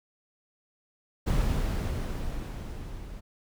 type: noise with level ramp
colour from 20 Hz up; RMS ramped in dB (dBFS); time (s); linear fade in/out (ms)
brown; -24 to -42; 1.26-3.21; 20
effects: none